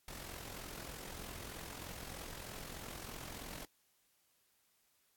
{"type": "noise with amplitude modulation", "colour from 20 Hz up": "pink", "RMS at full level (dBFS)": -45, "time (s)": [0.08, 3.65], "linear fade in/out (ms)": 2, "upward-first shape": "sine", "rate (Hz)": 43.2, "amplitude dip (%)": 60, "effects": ["white hiss -75 dBFS RMS until 5.16 s", "AAC 64 kbps"]}